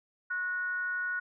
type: tone with frequency modulation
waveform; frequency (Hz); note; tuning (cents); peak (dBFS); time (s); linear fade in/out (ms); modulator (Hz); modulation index
sine; 1464; F#6; -19; -30; 0.3-1.2; 10; 376; 0.33
effects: none